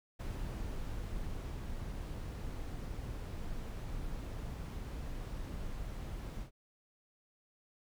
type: noise with ADSR envelope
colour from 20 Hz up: brown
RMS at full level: -39 dBFS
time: 0.19-6.51 s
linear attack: 12 ms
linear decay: 1400 ms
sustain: -2 dB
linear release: 100 ms
effects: none